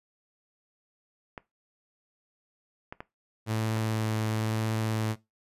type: clicks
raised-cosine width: 0.5 ms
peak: -23 dBFS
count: 4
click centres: 1.378 / 2.925 / 3.005 / 3.77 s
type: tone with vibrato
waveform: sawtooth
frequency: 110 Hz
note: A2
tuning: in tune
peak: -23 dBFS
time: 3.46-5.16 s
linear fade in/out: 50 ms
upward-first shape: sine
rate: 1 Hz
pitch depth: 10 cents each way
effects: noise-tail reverb RT60 0.2 s tail -19 dB re dry + resampled to 32000 Hz